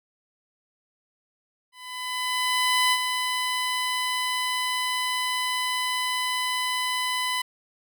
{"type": "tone with ADSR envelope", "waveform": "15% pulse", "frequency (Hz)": 1005, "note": "B5", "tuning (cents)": 30, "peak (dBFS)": -12, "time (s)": [1.72, 7.42], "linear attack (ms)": 1200, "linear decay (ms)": 53, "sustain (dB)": -6, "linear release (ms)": 7, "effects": []}